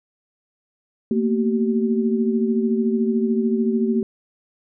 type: tone cluster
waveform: sine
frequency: 225.8 / 239.4 / 383 Hz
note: A3 / A#3 / G4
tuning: +45 / +46 / -40 cents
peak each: -19 / -25 / -23 dBFS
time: 1.11-4.03 s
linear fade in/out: 2 ms
effects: none